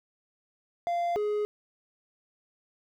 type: tone pair in turn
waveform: triangle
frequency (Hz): 692 / 418.5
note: F5 / G#4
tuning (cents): -16 / +13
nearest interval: major sixth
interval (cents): 871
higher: first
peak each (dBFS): -24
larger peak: neither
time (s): 0.87-1.16 / 1.16-1.45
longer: neither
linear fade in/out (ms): 0
effects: none